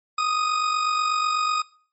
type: tone with amplitude modulation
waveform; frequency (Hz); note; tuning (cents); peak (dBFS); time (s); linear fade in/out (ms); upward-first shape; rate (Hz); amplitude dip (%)
40% pulse; 1244.5; D#6; 0; -18; 0.18-1.62; 5; sine; 48.1; 50
effects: noise-tail reverb RT60 0.5 s tail -23 dB re dry + MP3 32 kbps